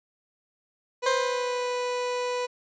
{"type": "tone", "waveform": "30% pulse", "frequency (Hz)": 493.9, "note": "B4", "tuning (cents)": 0, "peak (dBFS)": -24, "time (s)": [1.02, 2.47], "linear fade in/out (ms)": 20}
{"type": "tone with exponential decay", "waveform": "20% pulse", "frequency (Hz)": 527, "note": "C5", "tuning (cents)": 12, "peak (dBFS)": -16, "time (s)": [1.06, 2.03], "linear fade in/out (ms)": 5, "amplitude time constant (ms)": 210}
{"effects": ["resampled to 16000 Hz"]}